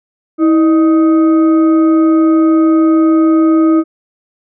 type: tone with frequency modulation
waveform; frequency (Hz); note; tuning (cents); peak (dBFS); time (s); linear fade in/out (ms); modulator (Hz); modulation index
sine; 321.9; E4; -41; -6; 0.38-3.84; 50; 933; 0.37
effects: none